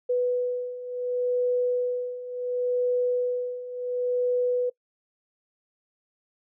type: beating tone pair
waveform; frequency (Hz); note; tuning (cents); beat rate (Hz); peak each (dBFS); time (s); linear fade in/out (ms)
sine; 493.9 / 494.6; B4 / B4; 0 / +3; 0.7; -29 / -25; 0.09-4.7; 10
effects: noise-tail reverb RT60 0.1 s tail -23 dB re dry